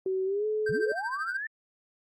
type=tone with pitch glide; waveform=sine; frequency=378 to 429.2 Hz; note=F#4 to A4; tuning=+37 to -43 cents; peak=-26 dBFS; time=0.06-0.92 s; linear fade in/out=2 ms; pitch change=+220 cents; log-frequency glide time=0.25-0.46 s
type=tone with tremolo; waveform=triangle; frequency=1568 Hz; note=G6; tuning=in tune; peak=-27 dBFS; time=0.66-1.37 s; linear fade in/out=5 ms; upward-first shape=triangle; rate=13 Hz; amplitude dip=95%
type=linear sweep; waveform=sine; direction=up; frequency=99.8 to 1805 Hz; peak=-32 dBFS; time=0.69-1.47 s; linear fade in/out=5 ms
effects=Opus 48 kbps